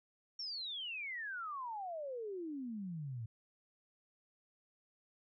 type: exponential sweep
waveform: sine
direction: down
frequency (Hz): 5588 to 108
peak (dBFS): -40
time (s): 0.39-3.26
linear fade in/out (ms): 5
effects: none